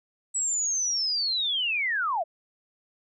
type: linear sweep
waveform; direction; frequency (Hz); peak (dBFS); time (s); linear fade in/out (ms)
sine; down; 7902 to 597; -24; 0.34-2.24; 20
effects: none